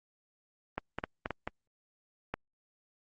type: clicks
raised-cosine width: 0.5 ms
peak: -18 dBFS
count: 7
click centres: 0.78 / 0.986 / 1.039 / 1.259 / 1.307 / 1.475 / 2.34 s
effects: Opus 32 kbps